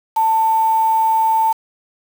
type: tone with quantisation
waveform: sine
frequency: 890 Hz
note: A5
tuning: 20 cents sharp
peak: -12 dBFS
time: 0.16-1.53 s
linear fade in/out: 10 ms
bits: 5
effects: none